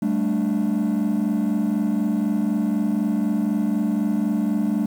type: chord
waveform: triangle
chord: G suspended second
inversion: none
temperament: equal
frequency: 196 / 220 / 293.7 Hz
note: G3 / A3 / D4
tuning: 0 / 0 / 0 cents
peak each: -21 / -19 / -22 dBFS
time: 0.02-4.86 s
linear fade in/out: 5 ms
effects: tanh soft clip ceiling -13 dBFS + 8-bit